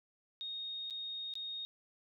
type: tone with dropouts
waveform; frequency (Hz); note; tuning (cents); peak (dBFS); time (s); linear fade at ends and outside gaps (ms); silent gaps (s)
sine; 3718; A#7; -5; -39; 0.41-1.65; 0; 0.9-0.907 / 1.338-1.354
effects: none